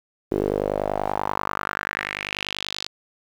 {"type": "tone with band-pass filter sweep", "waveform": "sawtooth", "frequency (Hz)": 50.3, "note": "G1", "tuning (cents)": 45, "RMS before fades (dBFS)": -27, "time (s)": [0.31, 2.88], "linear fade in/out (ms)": 10, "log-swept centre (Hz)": [370, 4400], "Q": 3.5, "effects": ["8-bit"]}